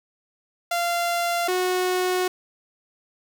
sawtooth tone pair in turn, 691 / 366 Hz, F5 / F#4, -19 / -19 cents, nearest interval major seventh, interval 1100 cents, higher first, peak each -18 / -17 dBFS, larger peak second, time 0.71-1.48 / 1.48-2.28 s, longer second, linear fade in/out 5 ms, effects 8-bit

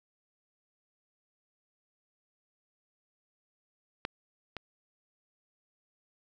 clicks, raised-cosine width 0.3 ms, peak -16 / -22 dBFS, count 2, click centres 4.051 / 4.567 s, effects none

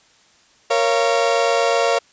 35% pulse chord, Bb minor, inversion none, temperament equal with one note detuned, 466.2 / 554.4 / 687.3 Hz, Bb4 / Db5 / F5, 0 / 0 / -28 cents, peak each -18 dBFS, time 0.7-1.99 s, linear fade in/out 10 ms, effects white hiss -54 dBFS RMS until 2.12 s + resampled to 16000 Hz

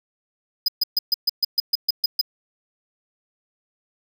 square tone bursts, 4993 Hz, D#8, 5 cents sharp, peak -16 dBFS, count 11, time 0.66-2.213 s, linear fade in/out 5 ms, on 23 ms, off 130 ms, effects none

